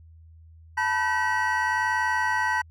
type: tone cluster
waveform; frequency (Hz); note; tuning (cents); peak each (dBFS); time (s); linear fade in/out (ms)
triangle; 878 / 979 / 1529 / 1922; A5 / B5 / G6 / B6; -4 / -15 / -44 / -48; -26; 0.77-2.62; 10
effects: added 81 Hz sine -47 dBFS peak until 2.7 s